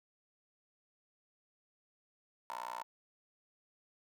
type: tone with high-pass filter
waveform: 15% pulse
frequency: 60.4 Hz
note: B1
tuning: 38 cents flat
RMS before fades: -43 dBFS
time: 2.5-2.83 s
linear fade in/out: 0 ms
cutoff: 890 Hz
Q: 9
effects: none